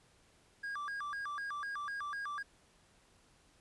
triangle tone with vibrato, 1380 Hz, F6, 21 cents flat, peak -36 dBFS, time 0.63-2.43 s, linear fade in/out 10 ms, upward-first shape square, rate 4 Hz, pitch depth 290 cents each way, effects pink hiss -67 dBFS RMS until 3.6 s + resampled to 24000 Hz

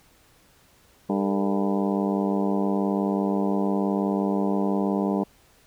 harmonic tone with a mistuned harmonic, 99 Hz, G2, 18 cents sharp, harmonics 2 / 3 / 4 / 5 / 6 / 7 / 8 / 9 / 10, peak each -24 / -28 / -30 / -32 / -34 / -35 / -36 / -37 / -38 dBFS, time 1.09-5.24 s, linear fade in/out 10 ms, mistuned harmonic 5, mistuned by -120 cents, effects pink hiss -58 dBFS RMS until 5.66 s

